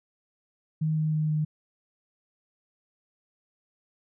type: tone with pitch steps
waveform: sine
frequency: 156.5 / 155.42 / 154.35 / 153.28 Hz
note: D#3 / D#3 / D#3 / D#3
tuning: +10 / -2 / -14 / -26 cents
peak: -23 dBFS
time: 0.81-1.45 s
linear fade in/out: 10 ms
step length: 160 ms
effects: none